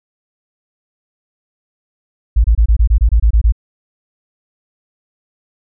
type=tone bursts; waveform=sine; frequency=55 Hz; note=A1; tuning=in tune; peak=-6 dBFS; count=11; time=2.36-3.523 s; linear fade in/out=10 ms; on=83 ms; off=25 ms; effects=none